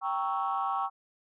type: chord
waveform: sine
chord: G diminished seventh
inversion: none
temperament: equal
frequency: 784 / 932.3 / 1108.7 / 1318.5 Hz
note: G5 / Bb5 / Db6 / Fb6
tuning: 0 / 0 / 0 / 0 cents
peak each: -31 / -36 / -31 / -35 dBFS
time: 0.01-0.9 s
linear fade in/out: 50 ms
effects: tanh soft clip ceiling -20 dBFS